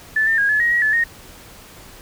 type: tone with pitch steps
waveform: sine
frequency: 1748 / 1801 / 1636 / 1715 / 1886 / 1905 / 1731 / 1856 Hz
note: A6 / A6 / G#6 / A6 / A#6 / A#6 / A6 / A#6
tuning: -12 / +40 / -26 / -45 / +20 / +37 / -29 / -8 cents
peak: -14 dBFS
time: 0.16-1.04 s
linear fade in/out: 5 ms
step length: 110 ms
effects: pink hiss -42 dBFS RMS until 2.01 s